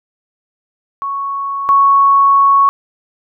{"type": "tone pair in turn", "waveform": "sine", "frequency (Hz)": [1108.7, 1108.7], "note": ["C#6", "C#6"], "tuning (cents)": [0, 0], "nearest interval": "unison", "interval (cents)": 0, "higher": "neither", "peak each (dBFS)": [-17, -6], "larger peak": "second", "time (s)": [[1.02, 1.69], [1.69, 2.69]], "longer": "second", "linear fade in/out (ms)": 0, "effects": []}